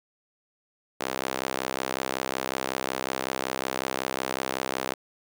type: tone with high-pass filter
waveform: sawtooth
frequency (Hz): 65.41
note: C2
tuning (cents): 0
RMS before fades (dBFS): -31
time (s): 1-4.94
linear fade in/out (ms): 10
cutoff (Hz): 460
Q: 0.8
effects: none